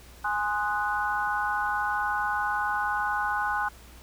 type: chord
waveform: sine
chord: Ab dominant seventh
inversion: none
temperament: equal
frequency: 830.6 / 1046.5 / 1244.5 / 1480 Hz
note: Ab5 / C6 / Eb6 / Gb6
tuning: 0 / 0 / 0 / 0 cents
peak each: -29 / -32 / -34 / -29 dBFS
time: 0.24-3.69 s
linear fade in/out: 10 ms
effects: added 60 Hz sine -49 dBFS peak until 4.02 s + pink hiss -52 dBFS RMS until 4.02 s